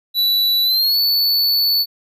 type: tone with pitch glide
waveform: square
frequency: 3951 to 4461 Hz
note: B7 to C#8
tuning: 0 to +10 cents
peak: -14 dBFS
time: 0.14-1.86 s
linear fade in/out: 50 ms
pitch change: +210 cents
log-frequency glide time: 0.64-0.98 s
effects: none